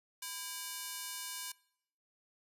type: ring-modulated tone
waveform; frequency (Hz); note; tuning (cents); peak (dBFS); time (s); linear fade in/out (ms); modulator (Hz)
5% pulse; 1311; E6; -10; -25; 0.22-1.52; 5; 305
effects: noise-tail reverb RT60 0.7 s tail -23 dB re dry + resampled to 32000 Hz